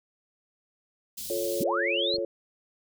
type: band-stop noise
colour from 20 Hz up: white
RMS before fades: -37 dBFS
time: 1.17-1.64 s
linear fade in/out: 10 ms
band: 220 to 3300 Hz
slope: 24 dB/octave
type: chord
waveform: sine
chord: F augmented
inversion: none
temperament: equal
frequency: 349.2 / 440 / 554.4 Hz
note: F4 / A4 / C#5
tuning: 0 / 0 / 0 cents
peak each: -32 / -33 / -30 dBFS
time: 1.3-2.25 s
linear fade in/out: 2 ms
type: linear sweep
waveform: sine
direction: up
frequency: 100.1 to 4367 Hz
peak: -26 dBFS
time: 1.6-2.17 s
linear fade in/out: 10 ms
type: clicks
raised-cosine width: 2 ms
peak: -30 dBFS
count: 2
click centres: 2.142 / 2.184 s
effects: none